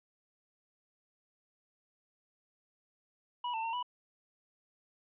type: tone with pitch steps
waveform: square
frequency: 975 / 893 / 911 / 984 Hz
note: B5 / A5 / A#5 / B5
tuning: -23 / +25 / -40 / -7 cents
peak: -34 dBFS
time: 3.44-3.828 s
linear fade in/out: 5 ms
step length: 97 ms
effects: resampled to 8000 Hz